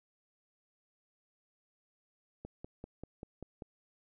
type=click train; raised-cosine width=2 ms; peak=-30 dBFS; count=7; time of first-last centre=2.45-3.622 s; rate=5.12 Hz; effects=none